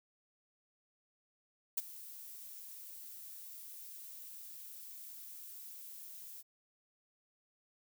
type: noise with ADSR envelope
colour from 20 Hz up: violet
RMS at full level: -32 dBFS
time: 1.77-6.43 s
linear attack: 9 ms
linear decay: 26 ms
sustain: -18 dB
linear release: 29 ms
effects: none